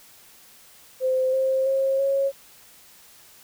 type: tone with pitch steps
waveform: sine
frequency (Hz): 518 / 528 / 538.1 / 548.5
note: C5 / C5 / C5 / C#5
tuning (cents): -17 / +16 / +48 / -18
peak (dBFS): -19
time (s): 1-2.32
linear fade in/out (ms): 50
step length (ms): 330
effects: white hiss -51 dBFS RMS until 3.43 s